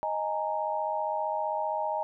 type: chord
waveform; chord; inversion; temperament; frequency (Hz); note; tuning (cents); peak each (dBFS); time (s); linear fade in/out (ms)
sine; D# suspended fourth; none; equal with one note detuned; 622.3 / 830.6 / 925.9; D#5 / G#5 / A#5; 0 / 0 / -12; -32; 0.03-2.03; 0
effects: none